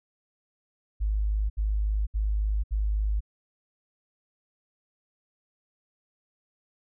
sine tone bursts, 52 Hz, G#1, 3 cents sharp, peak -23 dBFS, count 4, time 1-3.207 s, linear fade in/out 20 ms, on 500 ms, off 69 ms, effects none

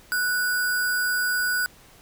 sine tone with sample-and-hold, 1476 Hz, F#6, 5 cents flat, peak -21 dBFS, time 0.12-1.66 s, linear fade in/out 0 ms, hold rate 6300 Hz, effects pink hiss -52 dBFS RMS until 2.01 s

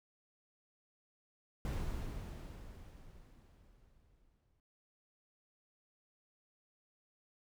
brown noise with exponential decay, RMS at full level -36 dBFS, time 1.65-4.6 s, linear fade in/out 1 ms, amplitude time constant 640 ms, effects none

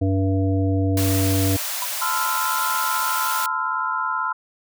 harmonic tone, 96 Hz, G2, 36 cents flat, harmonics 1 / 3 / 5 / 7, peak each -19 / -22 / -29 / -31 dBFS, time 0.01-1.57 s, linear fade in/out 10 ms
white high-pass noise, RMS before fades -27 dBFS, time 0.97-3.46 s, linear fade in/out 2 ms, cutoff 550 Hz, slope 96 dB/octave
sine tone with exponential decay, 987.8 Hz, B5, in tune, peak -23 dBFS, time 1.82-1.93 s, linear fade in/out 2 ms, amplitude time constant 23 ms
sine chord, F major seventh, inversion first, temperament equal with one note detuned, 880 / 1023.8 / 1318.5 / 1396.9 Hz, A5 / C6 / E6 / F6, 0 / -38 / 0 / 0 cents, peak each -30 / -25 / -27 / -26 dBFS, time 2.01-4.33 s, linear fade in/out 10 ms
effects none

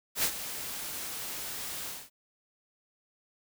white noise with ADSR envelope, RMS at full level -26 dBFS, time 0.15-2.1 s, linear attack 85 ms, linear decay 74 ms, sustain -12 dB, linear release 220 ms, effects none

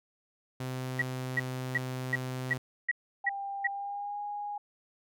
sawtooth tone, 128.6 Hz, C3, 30 cents flat, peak -30 dBFS, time 0.6-2.58 s, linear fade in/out 5 ms
sine tone bursts, 1923 Hz, B6, 47 cents flat, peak -24 dBFS, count 8, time 0.99-3.672 s, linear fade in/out 5 ms, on 29 ms, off 350 ms
sine tone with pitch glide, 795 to 823.5 Hz, G5 to G#5, +24 to -15 cents, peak -34 dBFS, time 3.24-4.58 s, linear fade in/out 5 ms, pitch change +61 cents, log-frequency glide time 3.68-4.2 s
effects none

